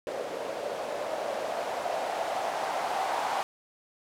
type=noise with low-pass filter sweep; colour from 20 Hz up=violet; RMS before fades=-32 dBFS; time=0.07-3.43 s; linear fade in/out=0 ms; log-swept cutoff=520 to 810 Hz; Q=4; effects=none